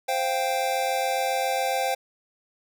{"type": "chord", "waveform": "square", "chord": "C suspended fourth", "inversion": "none", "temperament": "just", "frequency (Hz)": [523.3, 697.7, 784.9], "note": ["C5", "F5", "G5"], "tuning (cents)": [0, -2, 2], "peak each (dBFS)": [-29, -30, -27], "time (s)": [0.08, 1.95], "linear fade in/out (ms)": 10, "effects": []}